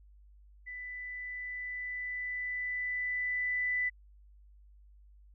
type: tone with level ramp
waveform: sine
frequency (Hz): 1990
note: B6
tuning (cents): +13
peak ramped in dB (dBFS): -40 to -28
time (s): 0.66-3.9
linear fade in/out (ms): 20
effects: added 50 Hz sine -55 dBFS peak until 5.34 s